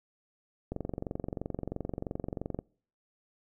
click train, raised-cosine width 2 ms, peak -21 dBFS, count 44, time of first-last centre 0.72-2.59 s, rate 23 Hz, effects noise-tail reverb RT60 0.5 s tail -25 dB re dry

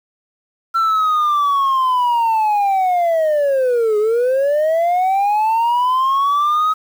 sine linear two-way sweep, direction down then up, 1355 to 414.5 to 1274 Hz, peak -10 dBFS, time 0.74-6.74 s, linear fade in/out 20 ms, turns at 3.98 s, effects tanh soft clip ceiling -12 dBFS + 7-bit

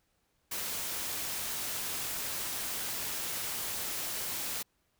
white noise, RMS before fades -36 dBFS, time 0.51-4.63 s, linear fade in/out 10 ms, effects pink hiss -75 dBFS RMS until 4.99 s

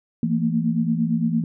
sine tone cluster, 166.5 / 224.6 / 233.4 Hz, E3 / A3 / A#3, +18 / +36 / +2 cents, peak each -23 dBFS, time 0.23-1.44 s, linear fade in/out 2 ms, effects none

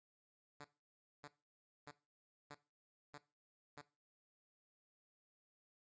5% pulse tone bursts, 146.1 Hz, D3, 9 cents flat, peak -40 dBFS, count 6, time 0.6-3.814 s, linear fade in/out 5 ms, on 44 ms, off 590 ms, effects noise-tail reverb RT60 0.3 s tail -17 dB re dry + resampled to 16000 Hz

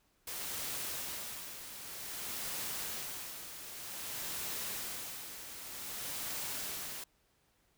white noise with tremolo, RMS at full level -39 dBFS, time 0.27-7.04 s, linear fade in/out 5 ms, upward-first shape sine, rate 0.53 Hz, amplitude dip 60%, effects pink hiss -73 dBFS RMS until 7.77 s

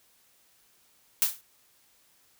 blue noise with exponential decay, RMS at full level -19 dBFS, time 1.22-1.41 s, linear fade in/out 0 ms, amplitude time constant 41 ms, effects white hiss -64 dBFS RMS until 2.39 s

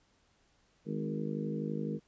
harmonic tone with a mistuned harmonic, 51.9 Hz, G#1, in tune, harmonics 3 / 4 / 5 / 6 / 7 / 8 / 9, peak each -38 / -37 / -43 / -42 / -46 / -45 / -42 dBFS, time 0.85-2 s, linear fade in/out 50 ms, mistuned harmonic 5, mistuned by -15 cents, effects pink hiss -70 dBFS RMS until 2.07 s + resampled to 16000 Hz

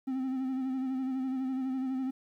triangle tone with vibrato, 261.6 Hz, C4, in tune, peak -28 dBFS, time 0.07-2.11 s, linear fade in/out 10 ms, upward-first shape sine, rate 12 Hz, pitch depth 38 cents each way, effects 11-bit

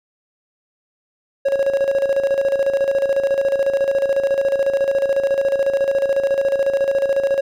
triangle tone with tremolo, 550 Hz, C#5, 14 cents flat, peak -11 dBFS, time 1.45-7.41 s, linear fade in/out 10 ms, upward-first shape square, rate 14 Hz, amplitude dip 60%, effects none

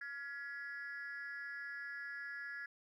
sine tone with amplitude modulation, 1682 Hz, G#6, 22 cents sharp, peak -37 dBFS, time 0.01-2.66 s, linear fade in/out 5 ms, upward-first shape sine, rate 275 Hz, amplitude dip 100%, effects tanh soft clip ceiling -37 dBFS + 13-bit

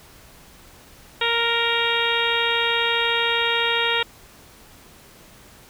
harmonic tone, 466.2 Hz, A#4, in tune, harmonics 1 / 2 / 3 / 4 / 5 / 6 / 7 / 8, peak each -27 / -27 / -27 / -27 / -27 / -27 / -27 / -27 dBFS, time 1.21-4.03 s, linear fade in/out 5 ms, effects pink hiss -48 dBFS RMS until 5.69 s

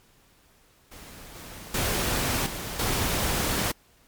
pink noise with level steps, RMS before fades -45 / -42 / -26 / -34 / -26 dBFS, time 0.91-3.72 s, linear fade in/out 10 ms, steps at 1.35 / 1.74 / 2.46 / 2.79 s, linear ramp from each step 5 ms, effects pink hiss -60 dBFS RMS until 4.07 s + MP3 96 kbps

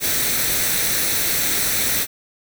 white noise with comb filter, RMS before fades -20 dBFS, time 0-2.07 s, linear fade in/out 50 ms, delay 0.5 ms, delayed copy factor +0.5, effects none

